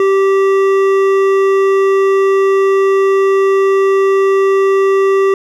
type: tone with hard clipping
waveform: sine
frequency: 389.4 Hz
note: G4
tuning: 12 cents flat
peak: -10 dBFS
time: 0-5.34 s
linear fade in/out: 2 ms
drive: 11 dB
effects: none